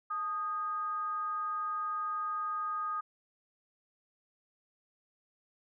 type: tone with frequency modulation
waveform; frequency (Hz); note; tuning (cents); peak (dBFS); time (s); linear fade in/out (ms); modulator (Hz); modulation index
sine; 1240; D#6; -6; -32; 0.1-3.01; 10; 369; 0.28
effects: none